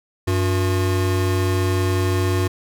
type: tone pair together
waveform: square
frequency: 95.29 / 360 Hz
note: G2 / F#4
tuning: -49 / -47 cents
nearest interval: octave + major seventh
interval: 2302 cents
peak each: -19 / -24 dBFS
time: 0.27-2.48 s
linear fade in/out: 10 ms
effects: none